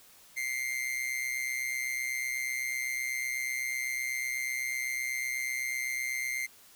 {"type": "tone with amplitude modulation", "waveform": "45% pulse", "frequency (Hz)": 2101, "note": "C7", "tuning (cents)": 7, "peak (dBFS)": -28, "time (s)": [0.36, 6.47], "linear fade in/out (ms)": 20, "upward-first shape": "sine", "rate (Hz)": 128, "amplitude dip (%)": 70, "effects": ["white hiss -57 dBFS RMS until 6.75 s"]}